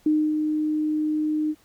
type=tone with ADSR envelope; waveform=sine; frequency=306.4 Hz; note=D#4; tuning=27 cents flat; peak=-16 dBFS; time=0.06-1.55 s; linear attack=4 ms; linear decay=260 ms; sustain=-5 dB; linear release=50 ms; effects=pink hiss -59 dBFS RMS until 1.64 s